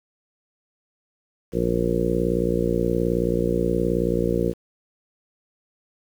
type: harmonic tone with a mistuned harmonic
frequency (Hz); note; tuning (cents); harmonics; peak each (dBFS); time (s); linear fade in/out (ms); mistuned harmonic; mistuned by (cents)
58.8; A#1; +16; 1 / 2 / 3 / 4 / 5 / 6 / 7 / 8 / 9; -30 / -31 / -26 / -30 / -30 / -26 / -31 / -25 / -31; 1.52-4.54; 50; 1; -20
effects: 8-bit